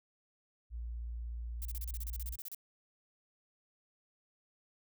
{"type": "tone", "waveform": "sine", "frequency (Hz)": 58.27, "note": "A#1", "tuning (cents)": 0, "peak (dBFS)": -38, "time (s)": [0.7, 2.37], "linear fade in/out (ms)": 50}
{"type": "noise bursts", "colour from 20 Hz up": "violet", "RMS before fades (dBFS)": -44, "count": 15, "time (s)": [1.62, 2.547], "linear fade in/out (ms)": 0, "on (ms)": 31, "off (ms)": 33}
{"effects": []}